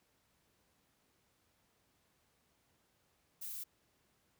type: noise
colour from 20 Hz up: violet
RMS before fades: -44 dBFS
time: 3.41-3.64 s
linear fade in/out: 10 ms
effects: pink hiss -75 dBFS RMS until 4.39 s + high-pass 60 Hz 12 dB/octave